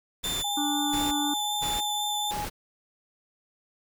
pink noise bursts, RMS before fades -35 dBFS, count 4, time 0.23-2.5 s, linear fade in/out 20 ms, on 200 ms, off 490 ms
sawtooth tone with vibrato, 3542 Hz, A7, 11 cents sharp, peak -26 dBFS, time 0.24-2.31 s, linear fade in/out 0 ms, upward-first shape triangle, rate 4 Hz, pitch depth 13 cents each way
sine tone with pitch glide, 815 to 833.1 Hz, G#5 to G#5, -33 to +5 cents, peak -30 dBFS, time 0.44-2.45 s, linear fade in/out 5 ms, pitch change +38 cents, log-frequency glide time 0.54-1.25 s
harmonic tone, 292.5 Hz, D4, 7 cents flat, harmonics 1 / 3 / 4 / 5, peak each -28 / -38 / -40 / -42 dBFS, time 0.57-1.34 s, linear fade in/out 5 ms
effects none

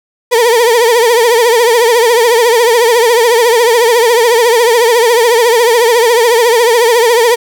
35% pulse tone with vibrato, 468 Hz, A#4, 7 cents sharp, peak -4 dBFS, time 0.31-7.36 s, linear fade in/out 20 ms, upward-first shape triangle, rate 14 Hz, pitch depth 120 cents each way, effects none

